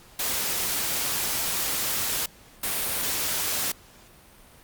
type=noise bursts at uneven times; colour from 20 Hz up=white; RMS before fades=-27 dBFS; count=2; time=0.19-2.26 / 2.63-3.72 s; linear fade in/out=5 ms; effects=pink hiss -52 dBFS RMS until 4.63 s + Opus 48 kbps